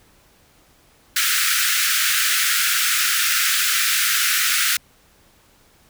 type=high-pass noise; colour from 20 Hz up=pink; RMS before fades=-19 dBFS; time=1.16-4.77 s; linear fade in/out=5 ms; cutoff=1300 Hz; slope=96 dB/octave; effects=pink hiss -55 dBFS RMS until 5.89 s